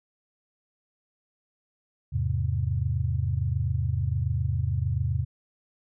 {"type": "chord", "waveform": "sine", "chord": "E augmented", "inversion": "none", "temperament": "equal", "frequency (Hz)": [82.41, 103.83, 130.81], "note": ["E2", "G#2", "B#2"], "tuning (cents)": [0, 0, 0], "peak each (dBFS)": -28, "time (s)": [2.12, 5.25], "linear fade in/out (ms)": 20, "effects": []}